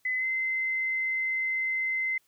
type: tone with pitch glide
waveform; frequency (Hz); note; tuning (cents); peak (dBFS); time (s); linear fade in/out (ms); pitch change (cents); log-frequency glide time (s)
sine; 2022 to 2064; B6 to C7; +40 to -24; -26; 0.05-2.18; 5; +36; 0.17-0.25
effects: white hiss -69 dBFS RMS until 2.27 s